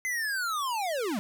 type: linear sweep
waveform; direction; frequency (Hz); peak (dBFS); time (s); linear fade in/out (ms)
square; down; 2070 to 185; -29; 0.05-1.19; 0
effects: none